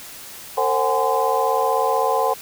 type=tone cluster; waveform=sine; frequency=456.1 / 532 / 748 / 828 / 1029 Hz; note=A#4 / C5 / F#5 / G#5 / C6; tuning=-38 / +29 / +19 / -5 / -29 cents; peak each=-23 dBFS; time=0.57-2.34 s; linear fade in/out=10 ms; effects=white hiss -38 dBFS RMS until 2.41 s